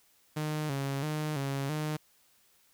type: tone with vibrato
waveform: sawtooth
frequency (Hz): 145.2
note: D3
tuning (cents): -19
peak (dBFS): -27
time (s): 0.36-1.97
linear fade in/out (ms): 10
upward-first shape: square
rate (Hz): 1.5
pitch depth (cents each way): 90
effects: white hiss -66 dBFS RMS until 2.73 s